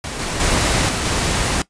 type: noise with level steps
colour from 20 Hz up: pink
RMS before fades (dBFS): -27 / -23 / -17 / -21 / -19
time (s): 0.04-1.62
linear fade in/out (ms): 2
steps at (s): 0.19 / 0.4 / 0.89 / 1.05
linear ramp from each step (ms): 2
effects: noise-tail reverb RT60 0.1 s tail -18 dB re dry + resampled to 22050 Hz